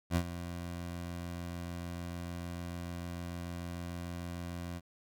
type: tone with ADSR envelope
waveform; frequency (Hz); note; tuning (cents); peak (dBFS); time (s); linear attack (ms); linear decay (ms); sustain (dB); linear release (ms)
20% pulse; 86.7; F2; -12; -21; 0.1-4.81; 59; 71; -13; 41
effects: none